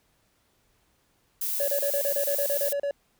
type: noise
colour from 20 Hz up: violet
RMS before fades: -29 dBFS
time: 1.41-2.73 s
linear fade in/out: 5 ms
type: tone bursts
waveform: triangle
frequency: 567 Hz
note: C#5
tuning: 39 cents sharp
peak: -23 dBFS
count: 12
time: 1.6-2.91 s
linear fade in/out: 2 ms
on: 78 ms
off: 34 ms
effects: pink hiss -68 dBFS RMS until 3.19 s